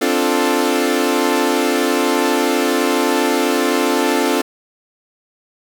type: chord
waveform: sawtooth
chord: D minor seventh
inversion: third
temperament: equal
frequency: 261.6 / 293.7 / 349.2 / 440 Hz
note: C4 / D4 / F4 / A4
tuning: 0 / 0 / 0 / 0 cents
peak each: -16 dBFS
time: 0.01-4.42 s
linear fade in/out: 10 ms
effects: none